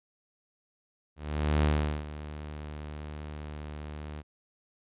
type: tone with ADSR envelope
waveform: sawtooth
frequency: 75.1 Hz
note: D2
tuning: 39 cents sharp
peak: -18 dBFS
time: 1.16-4.23 s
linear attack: 470 ms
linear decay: 410 ms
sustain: -16 dB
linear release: 37 ms
effects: resampled to 8000 Hz